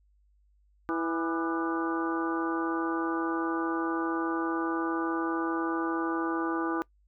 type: harmonic tone with a mistuned harmonic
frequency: 164.81 Hz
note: E3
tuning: in tune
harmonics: 2 / 3 / 4 / 5 / 6 / 7 / 8 / 9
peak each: -29 / -39 / -44 / -38 / -40 / -35 / -47 / -38 dBFS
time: 0.89-6.82 s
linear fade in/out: 0 ms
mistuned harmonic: 7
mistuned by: +64 cents
effects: noise-tail reverb RT60 0.1 s tail -22 dB re dry + added 50 Hz sine -62 dBFS peak until 7.07 s